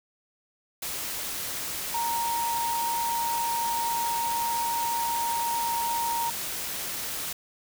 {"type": "tone in noise", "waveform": "sine", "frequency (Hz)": 932.3, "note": "A#5", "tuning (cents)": 0, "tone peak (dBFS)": -26, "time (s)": [1.94, 6.3], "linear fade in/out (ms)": 5, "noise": "white", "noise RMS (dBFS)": -33, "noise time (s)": [0.82, 7.33], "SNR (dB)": 4, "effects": []}